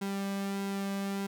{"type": "tone with flanger", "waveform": "sawtooth", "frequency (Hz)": 197.3, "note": "G3", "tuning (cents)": 11, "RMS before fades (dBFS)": -34, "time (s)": [0.01, 1.27], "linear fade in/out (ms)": 10, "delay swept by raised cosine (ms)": [1.7, 2.2], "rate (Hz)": 1.6, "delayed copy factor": -0.5, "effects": []}